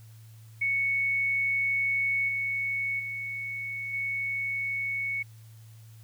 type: tone with level steps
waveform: sine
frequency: 2217 Hz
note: C#7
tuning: in tune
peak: -24 / -27 / -32 / -28 dBFS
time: 0.61-5.23 s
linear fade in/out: 10 ms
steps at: 2.28 / 2.99 / 3.93 s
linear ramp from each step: 10 ms
effects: added 111 Hz sine -47 dBFS peak until 6.03 s + white hiss -61 dBFS RMS until 6.03 s